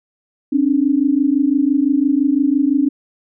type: tone pair together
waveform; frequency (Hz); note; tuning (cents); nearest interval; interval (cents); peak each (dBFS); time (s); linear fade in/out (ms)
sine; 268.7 / 294.6; C4 / D4; +46 / +6; major second; 160; -15; 0.52-2.89; 10
effects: none

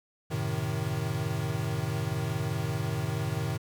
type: chord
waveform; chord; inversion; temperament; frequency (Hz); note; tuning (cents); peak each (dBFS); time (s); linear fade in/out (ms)
square; F# diminished seventh; none; equal; 92.5 / 110 / 130.81 / 155.56; F#2 / A2 / C3 / Eb3; 0 / 0 / 0 / 0; -39 / -34 / -35 / -34; 0.3-3.58; 20
effects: 10-bit

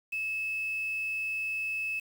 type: tone with quantisation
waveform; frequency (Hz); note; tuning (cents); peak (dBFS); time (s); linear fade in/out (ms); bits
sine; 2600; E7; -24; -30; 0.12-2; 10; 8
effects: none

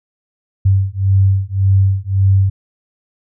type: beating tone pair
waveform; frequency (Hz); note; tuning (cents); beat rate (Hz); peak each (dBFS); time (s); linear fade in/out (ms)
sine; 96 / 97.8; G2 / G2; -36 / -4; 1.8; -13; 0.65-2.5; 10
effects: none

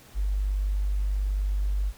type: tone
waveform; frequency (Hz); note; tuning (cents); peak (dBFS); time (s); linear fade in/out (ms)
sine; 49.36; G1; +13; -23; 0.14-1.93; 50
effects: pink hiss -52 dBFS RMS until 1.97 s

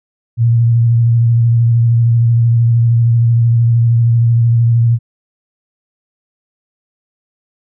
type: tone with vibrato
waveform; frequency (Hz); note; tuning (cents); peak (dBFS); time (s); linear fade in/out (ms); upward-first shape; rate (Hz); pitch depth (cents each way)
sine; 116.9; A#2; +5; -7; 0.37-4.99; 50; sine; 13; 26
effects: none

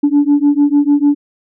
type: beating tone pair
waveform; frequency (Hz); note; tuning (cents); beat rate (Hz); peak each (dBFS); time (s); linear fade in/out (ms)
sine; 285.7 / 292.4; D4 / D4; -48 / -7; 6.7; -10; 0.03-1.15; 10
effects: tanh soft clip ceiling -4 dBFS

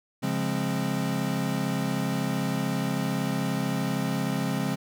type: chord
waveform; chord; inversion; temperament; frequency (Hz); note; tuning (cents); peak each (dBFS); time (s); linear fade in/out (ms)
square; Db major seventh; none; equal with one note detuned; 138.59 / 174.61 / 207.7 / 265; Db3 / F3 / Ab3 / C4; 0 / 0 / 0 / +22; -32; 0.22-4.76; 20
effects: none

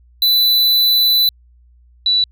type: tone pair in turn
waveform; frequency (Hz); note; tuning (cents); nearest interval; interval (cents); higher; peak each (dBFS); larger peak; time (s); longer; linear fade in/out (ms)
square / sine; 3989 / 3952; B7 / B7; +17 / 0; unison; 17; first; -11; neither; 0.22-1.29 / 2.06-2.24; first; 2
effects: added 60 Hz sine -46 dBFS peak until 2.31 s

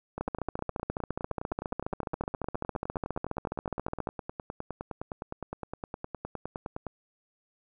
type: two click trains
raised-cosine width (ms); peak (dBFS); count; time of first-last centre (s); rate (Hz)
1; -17 / -21; 57 / 66; 0.21-4.072 / 0.18-6.867; 14.5 / 9.72
effects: none

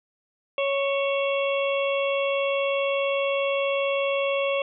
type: harmonic tone with a mistuned harmonic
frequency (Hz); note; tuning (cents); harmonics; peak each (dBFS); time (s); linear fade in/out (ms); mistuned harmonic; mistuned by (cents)
554.4; C#5; 0; 1 / 2 / 4 / 5 / 6; -23 / -32 / -34 / -31 / -36; 0.58-4.62; 2; 5; -33
effects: none

